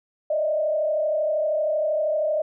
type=tone with frequency modulation; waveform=sine; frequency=615 Hz; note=D#5; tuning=20 cents flat; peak=-20 dBFS; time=0.3-2.42 s; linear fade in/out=5 ms; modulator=32.8 Hz; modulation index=0.89; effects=none